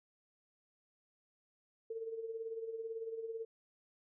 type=tone with tremolo; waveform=sine; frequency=451.4 Hz; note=A4; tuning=44 cents sharp; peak=-37 dBFS; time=1.9-3.45 s; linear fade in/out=5 ms; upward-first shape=sine; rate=18 Hz; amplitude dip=60%; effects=none